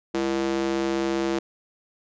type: tone with high-pass filter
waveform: square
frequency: 67.5 Hz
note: C#2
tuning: 45 cents flat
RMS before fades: -25 dBFS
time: 0.14-1.39 s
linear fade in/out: 5 ms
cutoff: 320 Hz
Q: 2.5
effects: resampled to 16000 Hz